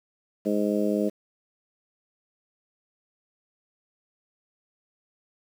harmonic tone, 103.83 Hz, G#2, in tune, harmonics 2 / 3 / 4 / 5 / 6, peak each -26 / -28 / -29 / -30 / -31 dBFS, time 0.45-1.1 s, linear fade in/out 20 ms, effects 8-bit

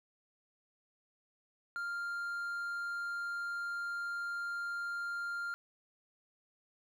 triangle tone, 1396.9 Hz, F6, in tune, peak -34 dBFS, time 1.76-5.54 s, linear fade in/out 0 ms, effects none

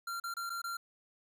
square tone with dropouts, 1378 Hz, F6, 24 cents flat, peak -37 dBFS, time 0.07-0.77 s, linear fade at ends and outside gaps 5 ms, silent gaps 0.2-0.238 / 0.34-0.367 / 0.496-0.501 / 0.618-0.64 s, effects none

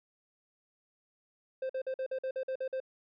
triangle tone bursts, 523.3 Hz, C5, in tune, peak -30 dBFS, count 10, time 1.62-2.802 s, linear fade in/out 5 ms, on 75 ms, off 48 ms, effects resampled to 11025 Hz

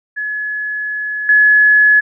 sine tone with level steps, 1700 Hz, G#6, 40 cents sharp, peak -18 / -6 dBFS, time 0.16-2.01 s, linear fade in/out 20 ms, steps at 1.29 s, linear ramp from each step 2 ms, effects none

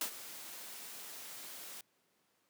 white noise with ADSR envelope, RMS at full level -35 dBFS, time 0.01-1.81 s, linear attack 3 ms, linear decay 88 ms, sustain -13 dB, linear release 3 ms, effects pink hiss -75 dBFS RMS until 2.49 s + high-pass 200 Hz 12 dB/octave

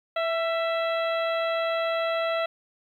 harmonic tone with a mistuned harmonic, 659.3 Hz, E5, in tune, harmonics 1 / 2 / 3 / 4 / 5 / 6, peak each -25 / -31 / -35 / -37 / -39 / -41 dBFS, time 0.16-2.46 s, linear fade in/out 5 ms, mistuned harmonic 2, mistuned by +32 cents, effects 10-bit

